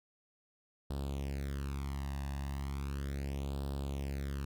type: tone with flanger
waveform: sawtooth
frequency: 69.3 Hz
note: C#2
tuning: in tune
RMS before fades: -38 dBFS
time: 0.9-4.45 s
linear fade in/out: 5 ms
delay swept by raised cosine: 0.23 to 1.11 ms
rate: 0.36 Hz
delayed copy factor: +0.8
effects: none